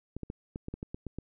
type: clicks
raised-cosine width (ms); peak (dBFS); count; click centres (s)
3; -24; 10; 0.166 / 0.233 / 0.301 / 0.559 / 0.684 / 0.74 / 0.829 / 0.945 / 1.067 / 1.186
effects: none